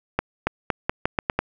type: accelerating click train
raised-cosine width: 0.5 ms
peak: -5 dBFS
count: 8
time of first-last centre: 0.19-1.39 s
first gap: 280 ms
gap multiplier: 0.83
effects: none